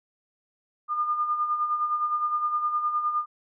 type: tone with tremolo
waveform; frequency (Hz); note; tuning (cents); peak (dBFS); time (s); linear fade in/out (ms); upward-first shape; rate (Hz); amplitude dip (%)
sine; 1212; D#6; -46; -21; 0.88-3.26; 50; sine; 9.7; 55
effects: none